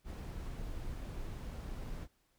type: noise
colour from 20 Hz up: brown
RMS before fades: -42 dBFS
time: 0.04-2.08 s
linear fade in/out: 50 ms
effects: pink hiss -75 dBFS RMS until 2.38 s